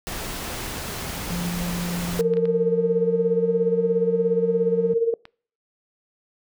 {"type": "noise", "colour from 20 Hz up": "pink", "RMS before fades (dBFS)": -31, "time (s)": [0.07, 2.21], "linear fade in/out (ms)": 0}
{"type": "tone with pitch glide", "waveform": "triangle", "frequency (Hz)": [174.61, 179.1], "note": ["F3", "F3"], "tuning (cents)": [0, 44], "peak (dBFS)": -24, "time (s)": [1.3, 4.94], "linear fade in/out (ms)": 5, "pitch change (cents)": 44, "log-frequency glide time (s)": [2.14, 3.75]}
{"type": "tone with tremolo", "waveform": "sine", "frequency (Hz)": 460.5, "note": "A#4", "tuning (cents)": -21, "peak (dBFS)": -15, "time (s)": [2.19, 5.14], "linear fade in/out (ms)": 2, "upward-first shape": "sine", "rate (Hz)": 17, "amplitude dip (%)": 70}
{"type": "clicks", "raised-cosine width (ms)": 0.3, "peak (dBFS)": -24, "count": 4, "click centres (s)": [2.337, 2.37, 2.455, 5.254]}
{"effects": ["noise-tail reverb RT60 0.5 s tail -26 dB re dry"]}